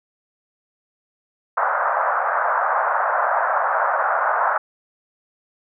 white band-pass noise, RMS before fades -20 dBFS, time 1.57-4.58 s, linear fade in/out 5 ms, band 580 to 1500 Hz, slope 48 dB/octave, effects none

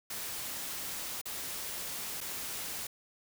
white noise with dropouts, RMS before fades -39 dBFS, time 0.1-2.87 s, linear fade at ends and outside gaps 5 ms, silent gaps 1.215-1.255 / 2.206-2.211 s, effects none

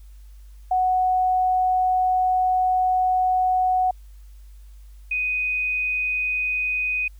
sine tone pair in turn, 740 / 2495 Hz, F#5 / D#7, 0 / +4 cents, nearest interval octave + major sixth, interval 2104 cents, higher second, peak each -17 / -21 dBFS, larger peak first, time 0.71-3.91 / 5.11-7.08 s, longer first, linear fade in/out 5 ms, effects added 50 Hz sine -41 dBFS peak until 7.19 s + white hiss -62 dBFS RMS until 7.19 s

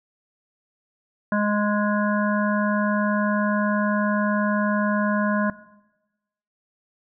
harmonic tone, 207.7 Hz, G#3, in tune, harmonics 1 / 3 / 5 / 7 / 8, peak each -21 / -26 / -28 / -29 / -30 dBFS, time 1.32-5.5 s, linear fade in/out 2 ms, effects noise-tail reverb RT60 1.0 s tail -18 dB re dry

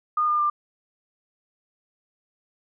sine tone with pitch steps, 1222 / 1206.6 / 1191.3 Hz, D#6 / D6 / D6, -32 / +46 / +24 cents, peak -19 dBFS, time 0.17-0.5 s, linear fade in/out 5 ms, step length 110 ms, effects none

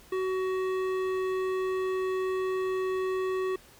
sine tone with hard clipping, 374.9 Hz, F#4, 23 cents sharp, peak -29 dBFS, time 0.12-3.56 s, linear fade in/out 5 ms, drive 13 dB, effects pink hiss -55 dBFS RMS until 3.79 s

